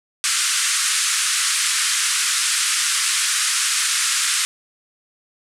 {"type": "band-pass noise", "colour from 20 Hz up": "white", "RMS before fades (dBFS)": -20, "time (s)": [0.24, 4.45], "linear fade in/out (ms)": 0, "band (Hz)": [1200, 10000], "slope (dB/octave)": 48, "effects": []}